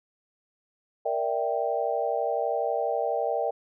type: chord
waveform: sine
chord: E half-diminished seventh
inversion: second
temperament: equal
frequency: 466.2 / 587.3 / 659.3 / 784 Hz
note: Bb4 / D5 / E5 / G5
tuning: 0 / 0 / 0 / 0 cents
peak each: -30 dBFS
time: 1.05-3.51 s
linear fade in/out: 10 ms
effects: none